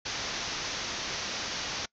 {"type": "low-pass noise", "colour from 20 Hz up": "white", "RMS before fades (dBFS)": -35, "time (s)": [0.05, 1.86], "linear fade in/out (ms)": 10, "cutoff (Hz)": 6400, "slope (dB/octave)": 96, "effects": ["noise-tail reverb RT60 0.1 s tail -23 dB re dry"]}